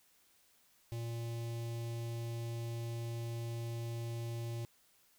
square tone with notch filter, 116.54 Hz, A#2, in tune, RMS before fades -40 dBFS, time 0.92-4.65 s, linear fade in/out 0 ms, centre 1400 Hz, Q 0.91, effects white hiss -69 dBFS RMS until 5.18 s

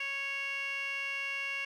15% pulse tone with band-pass filter, 553 Hz, C#5, 4 cents flat, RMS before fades -36 dBFS, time 0-1.65 s, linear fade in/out 5 ms, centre 2600 Hz, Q 6.4, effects none

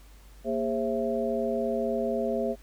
sine tone cluster, 232.9 / 409.3 / 533 / 665 Hz, A#3 / G#4 / C5 / E5, -1 / -25 / +32 / +15 cents, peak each -31 dBFS, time 0.44-2.56 s, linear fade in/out 50 ms, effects added 50 Hz sine -49 dBFS peak until 2.62 s + pink hiss -58 dBFS RMS until 2.62 s

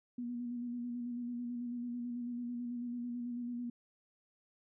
sine tone with vibrato, 241.4 Hz, B3, 39 cents flat, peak -37 dBFS, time 0.18-3.7 s, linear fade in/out 5 ms, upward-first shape square, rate 9.1 Hz, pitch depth 23 cents each way, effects none

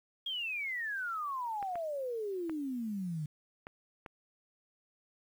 sine exponential sweep, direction down, 3293 to 146.83 Hz, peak -34 dBFS, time 0.26-3.26 s, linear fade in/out 5 ms
clicks, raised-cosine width 0.5 ms, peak -29 dBFS, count 5, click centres 1.627 / 1.756 / 2.496 / 3.669 / 4.062 s
effects 10-bit

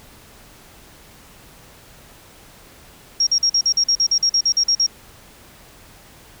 sine tone bursts, 5588 Hz, F8, in tune, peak -13 dBFS, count 15, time 3.2-4.865 s, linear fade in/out 5 ms, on 69 ms, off 45 ms, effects pink hiss -46 dBFS RMS until 6.4 s

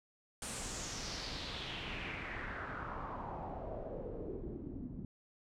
pink noise with low-pass filter sweep, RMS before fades -43 dBFS, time 0.42-5.05 s, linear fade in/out 2 ms, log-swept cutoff 9300 to 220 Hz, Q 3.4, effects none

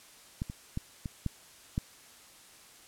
clicks, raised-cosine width 5 ms, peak -20 / -26 / -20 / -23 / -18 / -17 dBFS, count 6, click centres 0.419 / 0.499 / 0.774 / 1.058 / 1.263 / 1.779 s, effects white hiss -55 dBFS RMS until 2.87 s + low-pass 11000 Hz 12 dB/octave

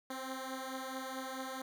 10% pulse beating tone pair, 261.3 / 265.9 Hz, C4 / C4, -2 / +28 cents, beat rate 4.6 Hz, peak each -33 / -37 dBFS, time 0.1-1.62 s, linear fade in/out 5 ms, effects none

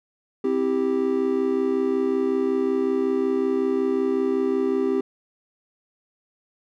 triangle chord, C major, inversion none, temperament just, 261.6 / 327 / 392.4 Hz, C4 / E4 / G4, 0 / -14 / +2 cents, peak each -23 / -26 / -20 dBFS, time 0.44-5.01 s, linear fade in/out 5 ms, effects none

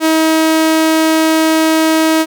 sawtooth tone, 318.7 Hz, D#4, 42 cents sharp, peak -5 dBFS, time 0-2.26 s, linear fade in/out 50 ms, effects none

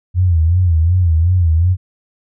sine tone with vibrato, 85.6 Hz, F2, 34 cents flat, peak -9 dBFS, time 0.14-1.77 s, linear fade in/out 50 ms, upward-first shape sine, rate 2.7 Hz, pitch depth 130 cents each way, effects none

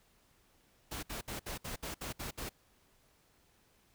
pink noise bursts, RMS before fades -41 dBFS, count 9, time 0.91-2.494 s, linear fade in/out 10 ms, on 120 ms, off 63 ms, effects pink hiss -69 dBFS RMS until 3.94 s

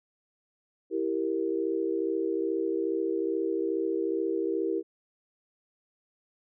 sine chord, E diminished, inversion none, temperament equal, 329.6 / 392 / 466.2 Hz, E4 / G4 / Bb4, 0 / 0 / 0 cents, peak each -30 / -30 / -32 dBFS, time 0.9-4.83 s, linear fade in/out 50 ms, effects none

